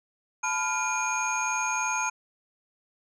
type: tone cluster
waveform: sine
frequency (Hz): 876 / 999 / 1404 / 2430 / 6530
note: A5 / B5 / F6 / D#7 / G#8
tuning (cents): -8 / +20 / +9 / -42 / -30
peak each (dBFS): -31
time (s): 0.43-2.1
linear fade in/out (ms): 10
effects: tanh soft clip ceiling -18 dBFS